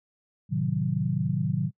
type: chord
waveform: sine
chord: A diminished seventh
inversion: none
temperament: equal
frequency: 110 / 130.81 / 155.56 / 185 Hz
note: A2 / C3 / Eb3 / Gb3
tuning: 0 / 0 / 0 / 0 cents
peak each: -32 / -29 / -28 / -29 dBFS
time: 0.49-1.71 s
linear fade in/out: 50 ms
effects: noise-tail reverb RT60 0.1 s tail -26 dB re dry